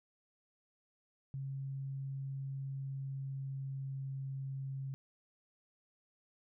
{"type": "tone with pitch glide", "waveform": "sine", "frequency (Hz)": [136.1, 135.24], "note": ["C#3", "C#3"], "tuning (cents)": [-31, -42], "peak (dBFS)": -38, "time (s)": [1.34, 4.94], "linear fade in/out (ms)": 0, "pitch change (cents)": -11, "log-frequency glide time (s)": [2.7, 4.23], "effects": []}